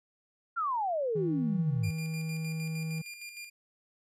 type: exponential sweep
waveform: sine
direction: down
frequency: 1420 to 93.5 Hz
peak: -28 dBFS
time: 0.56-1.91 s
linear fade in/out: 20 ms
type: tone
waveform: triangle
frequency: 160 Hz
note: D#3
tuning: 49 cents sharp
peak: -30 dBFS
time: 1.15-3.02 s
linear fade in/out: 10 ms
type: tone with tremolo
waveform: sawtooth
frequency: 2400 Hz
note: D7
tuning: 37 cents sharp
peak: -37 dBFS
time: 1.83-3.5 s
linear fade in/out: 10 ms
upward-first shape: square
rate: 6.5 Hz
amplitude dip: 50%
effects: resampled to 32000 Hz